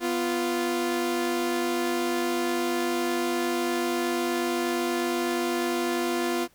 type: tone pair together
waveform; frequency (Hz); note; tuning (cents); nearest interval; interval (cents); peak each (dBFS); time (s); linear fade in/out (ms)
sawtooth; 247.9 / 347.7; B3 / F4; +7 / -8; tritone; 585; -26 / -22; 0-6.48; 50
effects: pink hiss -61 dBFS RMS until 6.54 s